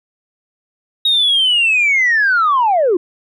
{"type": "linear sweep", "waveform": "sine", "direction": "down", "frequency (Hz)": [3787, 328.2], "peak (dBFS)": -9, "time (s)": [1.05, 2.97], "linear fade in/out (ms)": 5, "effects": ["tanh soft clip ceiling -7 dBFS"]}